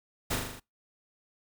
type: noise with echo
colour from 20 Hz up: pink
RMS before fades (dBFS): -30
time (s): 0.3-0.36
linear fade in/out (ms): 10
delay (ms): 40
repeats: 6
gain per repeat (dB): -3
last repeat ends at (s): 0.6
effects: noise-tail reverb RT60 0.2 s tail -24 dB re dry